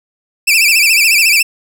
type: tone with vibrato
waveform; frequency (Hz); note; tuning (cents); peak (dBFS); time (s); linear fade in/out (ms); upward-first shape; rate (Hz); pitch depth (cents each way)
sawtooth; 2489; D#7; 0; -4; 0.47-1.43; 10; sine; 14; 140
effects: none